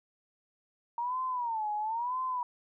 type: tone with vibrato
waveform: sine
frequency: 930 Hz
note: A#5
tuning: 4 cents flat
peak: -30 dBFS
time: 0.98-2.43 s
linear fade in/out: 2 ms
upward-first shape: sine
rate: 1 Hz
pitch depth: 180 cents each way
effects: none